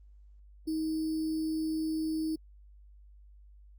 sine tone with sample-and-hold, 315.9 Hz, D#4, 26 cents sharp, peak -29 dBFS, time 0.67-2.36 s, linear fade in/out 10 ms, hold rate 4900 Hz, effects added 50 Hz sine -52 dBFS peak until 3.78 s + Opus 32 kbps

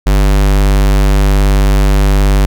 square tone, 49.38 Hz, G1, 13 cents sharp, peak -7 dBFS, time 0.06-2.46 s, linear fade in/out 10 ms, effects none

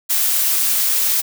blue noise, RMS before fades -17 dBFS, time 0.09-1.22 s, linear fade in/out 20 ms, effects none

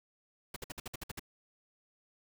pink noise bursts, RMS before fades -41 dBFS, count 9, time 0.54-1.195 s, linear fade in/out 5 ms, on 23 ms, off 56 ms, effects none

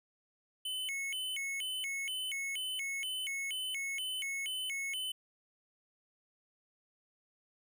square tone with vibrato, 2578 Hz, E7, 39 cents flat, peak -36 dBFS, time 0.65-5.12 s, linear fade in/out 5 ms, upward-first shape square, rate 2.1 Hz, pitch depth 280 cents each way, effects none

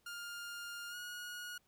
sawtooth tone with pitch glide, 1408 to 1446.7 Hz, F6 to F#6, +14 to -39 cents, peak -40 dBFS, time 0.06-1.58 s, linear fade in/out 5 ms, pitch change +47 cents, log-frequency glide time 0.9-0.95 s, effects pink hiss -75 dBFS RMS until 1.67 s

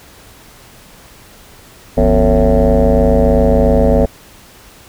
sine tone with frequency modulation, 243.8 Hz, B3, 22 cents flat, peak -6 dBFS, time 1.97-4.06 s, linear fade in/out 10 ms, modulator 103 Hz, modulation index 4, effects tanh soft clip ceiling -3 dBFS + pink hiss -41 dBFS RMS until 4.88 s

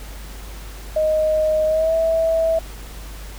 sine tone with pitch glide, 622.3 to 652.5 Hz, D#5 to E5, 0 to -18 cents, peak -15 dBFS, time 0.96-2.59 s, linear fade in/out 5 ms, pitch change +82 cents, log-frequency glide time 1.67-1.94 s, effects added 50 Hz sine -33 dBFS peak until 3.38 s + pink hiss -40 dBFS RMS until 3.38 s

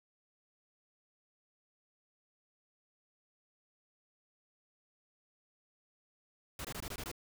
pink noise bursts, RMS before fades -42 dBFS, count 7, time 6.59-7.115 s, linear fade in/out 2 ms, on 57 ms, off 21 ms, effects none

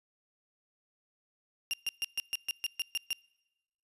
35% pulse tone bursts, 2794 Hz, F7, in tune, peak -28 dBFS, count 10, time 1.71-3.13 s, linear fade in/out 0 ms, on 25 ms, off 130 ms, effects noise-tail reverb RT60 1.0 s tail -26 dB re dry + resampled to 32000 Hz

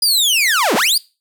sawtooth linear two-way sweep, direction down then up, 4968 to 180.3 to 4968 Hz, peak -9 dBFS, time 0.02-0.98 s, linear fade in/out 5 ms, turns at 0.75 s, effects noise-tail reverb RT60 0.3 s tail -23 dB re dry

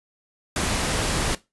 pink noise, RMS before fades -24 dBFS, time 0.56-1.35 s, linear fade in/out 2 ms, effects noise-tail reverb RT60 0.2 s tail -17 dB re dry + resampled to 24000 Hz

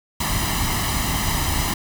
pink noise with comb filter, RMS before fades -22 dBFS, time 0.2-1.74 s, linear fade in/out 5 ms, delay 1 ms, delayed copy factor +0.7, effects none

